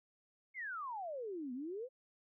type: exponential two-way sweep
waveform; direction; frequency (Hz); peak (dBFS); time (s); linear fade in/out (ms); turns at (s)
sine; down then up; 2217 to 240 to 537; -40; 0.54-1.89; 50; 1.53
effects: none